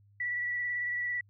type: tone with vibrato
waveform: sine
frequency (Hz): 1951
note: B6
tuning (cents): -22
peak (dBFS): -30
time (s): 0.2-1.21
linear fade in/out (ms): 5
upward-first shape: triangle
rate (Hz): 18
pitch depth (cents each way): 23
effects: added 101 Hz sine -59 dBFS peak until 1.29 s